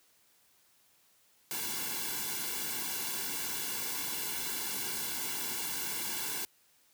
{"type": "noise with comb filter", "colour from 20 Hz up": "white", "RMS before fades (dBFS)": -36, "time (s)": [1.51, 6.45], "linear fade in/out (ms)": 0, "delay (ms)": 1.6, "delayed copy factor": -0.9, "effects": ["white hiss -67 dBFS RMS until 6.93 s", "high-pass 60 Hz 12 dB/octave"]}